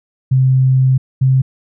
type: tone pair in turn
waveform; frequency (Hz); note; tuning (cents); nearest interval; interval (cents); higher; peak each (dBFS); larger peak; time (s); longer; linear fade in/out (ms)
sine; 130.81 / 131.64; C3 / C3; 0 / +11; unison; 11; second; -8; neither; 0.31-0.98 / 1.21-1.42; first; 10
effects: none